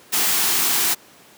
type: band-stop noise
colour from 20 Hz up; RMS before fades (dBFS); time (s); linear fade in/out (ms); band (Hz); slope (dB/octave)
white; -19; 0.12-0.95; 20; 450 to 640; 96
effects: pink hiss -48 dBFS RMS until 1.37 s + high-pass 200 Hz 12 dB/octave